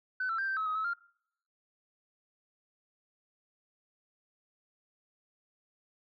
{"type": "tone with pitch steps", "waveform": "sine", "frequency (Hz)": [1512, 1339, 1578, 1559, 1289, 1261, 1295, 1394], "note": ["F#6", "E6", "G6", "G6", "E6", "D#6", "E6", "F6"], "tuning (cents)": [37, 27, 11, -10, -39, 23, -31, -4], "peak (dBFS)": -29, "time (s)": [0.2, 0.936], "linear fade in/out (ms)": 5, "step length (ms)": 92, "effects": ["noise-tail reverb RT60 0.7 s tail -24 dB re dry", "tanh soft clip ceiling -26 dBFS"]}